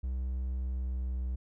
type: tone with pitch glide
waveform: triangle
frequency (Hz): 63.8 to 62.99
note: C2 to B1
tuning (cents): -43 to +35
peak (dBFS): -29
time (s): 0.03-1.36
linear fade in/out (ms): 10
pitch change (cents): -22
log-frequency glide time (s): 0.62-1.24
effects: none